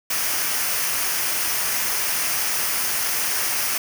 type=noise with comb filter; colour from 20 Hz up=white; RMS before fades=-23 dBFS; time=0.1-3.78 s; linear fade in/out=5 ms; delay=0.26 ms; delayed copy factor=-0.5; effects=none